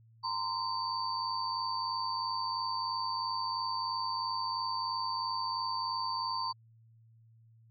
sine tone cluster, 929 / 1032 / 4584 Hz, A#5 / C6 / D8, -6 / -24 / -43 cents, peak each -37 / -35 / -37 dBFS, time 0.23-6.53 s, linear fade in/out 20 ms, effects added 113 Hz sine -58 dBFS peak until 7.7 s

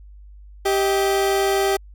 30% pulse tone pair together, 392 / 632 Hz, G4 / D#5, 0 / +27 cents, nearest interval minor sixth, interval 827 cents, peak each -15 / -24 dBFS, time 0.65-1.77 s, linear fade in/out 10 ms, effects added 50 Hz sine -40 dBFS peak until 1.94 s

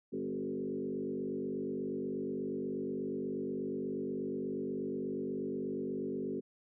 sine tone with frequency modulation, 317.5 Hz, D#4, 35 cents sharp, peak -34 dBFS, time 0.12-6.41 s, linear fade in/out 20 ms, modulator 48.3 Hz, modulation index 2.5, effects none

